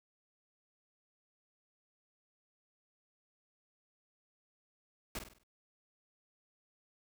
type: noise with echo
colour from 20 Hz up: pink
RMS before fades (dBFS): -40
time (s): 5.15-5.19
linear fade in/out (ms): 2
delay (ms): 49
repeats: 5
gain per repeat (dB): -7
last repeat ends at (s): 5.435
effects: none